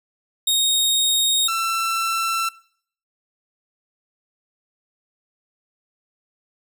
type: tone pair in turn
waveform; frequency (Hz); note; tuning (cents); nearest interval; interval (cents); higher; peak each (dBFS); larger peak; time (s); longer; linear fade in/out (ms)
sawtooth; 3729 / 1340.7; A#7 / E6; 0 / +29; octave + tritone; 1771; first; -13 / -17; first; 0.47-1.48 / 1.48-2.49; neither; 5
effects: noise-tail reverb RT60 0.6 s tail -21 dB re dry